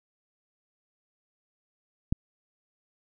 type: click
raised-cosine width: 5 ms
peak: -12 dBFS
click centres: 2.125 s
effects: none